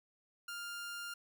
sawtooth tone, 1400 Hz, F6, 4 cents sharp, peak -38 dBFS, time 0.48-1.14 s, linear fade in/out 5 ms, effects none

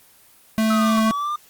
square tone, 220 Hz, A3, in tune, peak -17 dBFS, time 0.58-1.11 s, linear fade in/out 0 ms
triangle linear two-way sweep, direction down then up, 1309 to 1100 to 1210 Hz, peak -20 dBFS, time 0.7-1.36 s, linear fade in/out 5 ms, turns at 1.02 s
effects white hiss -52 dBFS RMS until 1.49 s + Opus 24 kbps

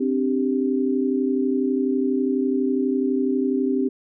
sine chord, C suspended second, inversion none, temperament equal, 261.6 / 293.7 / 392 Hz, C4 / D4 / G4, 0 / 0 / 0 cents, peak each -21 / -26 / -24 dBFS, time 0-3.89 s, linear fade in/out 10 ms, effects none

